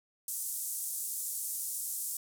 pink band-pass noise, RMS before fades -37 dBFS, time 0.28-2.17 s, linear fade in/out 2 ms, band 7900 to 14000 Hz, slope 24 dB/octave, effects none

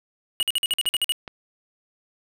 square tone bursts, 2900 Hz, F#7, 35 cents flat, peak -20 dBFS, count 10, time 0.4-1.121 s, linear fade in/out 0 ms, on 28 ms, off 49 ms
clicks, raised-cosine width 0.3 ms, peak -19 dBFS, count 5, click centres 0.407 / 0.738 / 0.856 / 0.945 / 1.278 s
effects none

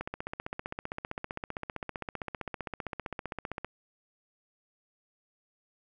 click train, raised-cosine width 0.5 ms, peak -20 dBFS, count 57, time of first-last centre 0.01-3.646 s, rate 15.4 Hz, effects none

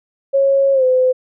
sine tone with pitch glide, 548 to 511.3 Hz, C#5 to C5, -20 to -40 cents, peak -10 dBFS, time 0.33-1.13 s, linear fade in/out 20 ms, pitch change -120 cents, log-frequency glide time 0.73-0.84 s, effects none

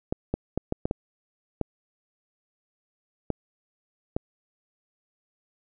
clicks, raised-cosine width 2 ms, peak -12 dBFS, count 9, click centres 0.125 / 0.34 / 0.576 / 0.724 / 0.855 / 0.911 / 1.613 / 3.303 / 4.165 s, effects none

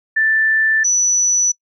sine tone pair in turn, 1766 / 5940 Hz, A6 / F#8, +6 / +6 cents, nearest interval octave + major sixth, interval 2100 cents, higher second, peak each -12 dBFS, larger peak neither, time 0.16-0.84 / 0.84-1.52 s, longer neither, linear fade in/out 10 ms, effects noise-tail reverb RT60 0.1 s tail -24 dB re dry

